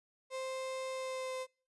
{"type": "tone with pitch glide", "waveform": "35% pulse", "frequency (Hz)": [523.3, 517], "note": ["C5", "C5"], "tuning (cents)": [0, -21], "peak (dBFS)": -36, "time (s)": [0.3, 1.47], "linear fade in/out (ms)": 50, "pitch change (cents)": -21, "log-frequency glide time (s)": [0.92, 1.35], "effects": ["noise-tail reverb RT60 0.4 s tail -26 dB re dry", "resampled to 24000 Hz"]}